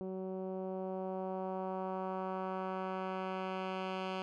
10% pulse tone with low-pass filter sweep, 188 Hz, F#3, 28 cents sharp, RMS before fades -39 dBFS, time 0.01-4.22 s, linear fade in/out 0 ms, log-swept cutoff 390 to 3200 Hz, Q 1.2, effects none

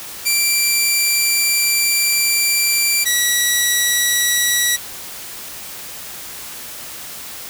10% pulse tone pair in turn, 2354 / 1937.7 Hz, D7 / B6, +3 / -33 cents, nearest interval minor third, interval 336 cents, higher first, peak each -5 dBFS, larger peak neither, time 0.25-3.05 / 3.05-4.77 s, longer first, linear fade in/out 20 ms, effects white hiss -32 dBFS RMS until 7.49 s

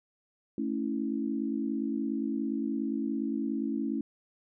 sine chord, A major, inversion none, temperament equal with one note detuned, 220 / 277.2 / 327.2 Hz, A3 / C#4 / E4, 0 / 0 / -13 cents, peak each -33 / -32 / -35 dBFS, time 0.58-4.01 s, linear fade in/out 2 ms, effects none

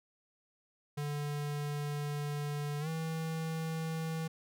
square tone with pitch glide, 146.3 to 161.4 Hz, D3 to E3, -6 to -36 cents, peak -35 dBFS, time 0.97-4.28 s, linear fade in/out 10 ms, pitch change +170 cents, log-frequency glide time 2.8-2.88 s, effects none

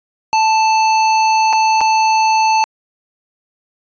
square tone with dropouts, 880 Hz, A5, in tune, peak -11 dBFS, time 0.33-2.64 s, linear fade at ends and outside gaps 0 ms, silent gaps 1.528-1.532 / 1.807-1.813 s, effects resampled to 16000 Hz

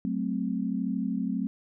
sine chord, F# diminished, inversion none, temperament equal with one note detuned, 187.25 / 220 / 261.6 Hz, F#3 / A3 / C4, +21 / 0 / 0 cents, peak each -31 dBFS, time 0.05-1.47 s, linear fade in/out 0 ms, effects none

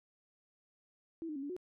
sine tone with pitch steps, 329.1 / 303.7 / 272.4 / 286.7 / 364.2 Hz, E4 / D#4 / C#4 / D4 / F#4, -3 / -42 / -30 / -42 / -27 cents, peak -38 dBFS, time 1.22-1.565 s, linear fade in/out 0 ms, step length 69 ms, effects none

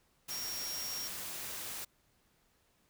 sine tone in noise, 5590 Hz, F8, 1 cent sharp, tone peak -39 dBFS, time 0.3-1.08 s, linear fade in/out 10 ms, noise white, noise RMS -42 dBFS, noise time 0.28-1.85 s, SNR 0 dB, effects pink hiss -72 dBFS RMS until 2.89 s

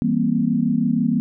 sine chord, C dominant seventh, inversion first, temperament just, 163.52 / 196.22 / 235.5 / 261.6 Hz, E3 / G3 / Bb3 / C4, -14 / +2 / +18 / 0 cents, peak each -24 / -23 / -19 / -24 dBFS, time 0.02-1.2 s, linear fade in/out 0 ms, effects none

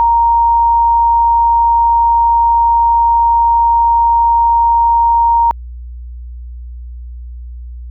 sine tone, 932.3 Hz, A#5, in tune, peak -7 dBFS, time 0-5.51 s, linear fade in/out 0 ms, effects added 60 Hz sine -25 dBFS peak until 7.9 s

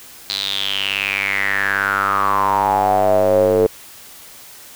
square tone with band-pass filter sweep, 49.41 Hz, G1, 14 cents sharp, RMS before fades -17 dBFS, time 0.29-3.67 s, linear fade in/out 10 ms, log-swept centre 4200 to 450 Hz, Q 8, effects white hiss -40 dBFS RMS until 4.75 s

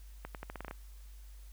accelerating click train, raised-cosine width 0.5 ms, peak -26 dBFS, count 9, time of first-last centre 0.25-0.711 s, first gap 98 ms, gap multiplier 0.84, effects added 50 Hz sine -48 dBFS peak until 1.52 s + white hiss -64 dBFS RMS until 1.52 s

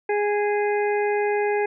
harmonic tone, 413.6 Hz, G#4, 7 cents flat, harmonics 1 / 2 / 4 / 5 / 6, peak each -21 / -26 / -32 / -33 / -36 dBFS, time 0.09-1.66 s, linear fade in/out 5 ms, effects none

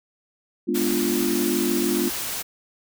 sine chord, G# diminished seventh, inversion none, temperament equal, 207.7 / 246.9 / 293.7 / 349.2 Hz, G#3 / B3 / D4 / F4, 0 / 0 / 0 / 0 cents, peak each -28 / -26 / -27 / -24 dBFS, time 0.67-2.1 s, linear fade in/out 20 ms
white noise, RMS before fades -29 dBFS, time 0.74-2.43 s, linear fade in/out 20 ms
effects none

